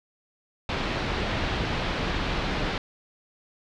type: low-pass noise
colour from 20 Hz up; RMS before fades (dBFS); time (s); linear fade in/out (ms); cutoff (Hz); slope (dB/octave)
pink; -28; 0.69-2.78; 2; 4100; 24
effects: none